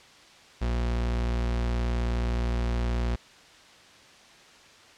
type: tone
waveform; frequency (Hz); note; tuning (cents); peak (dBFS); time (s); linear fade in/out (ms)
40% pulse; 59.1; A#1; +24; -24; 0.61-3.16; 10
effects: white hiss -52 dBFS RMS until 4.97 s + low-pass 5000 Hz 12 dB/octave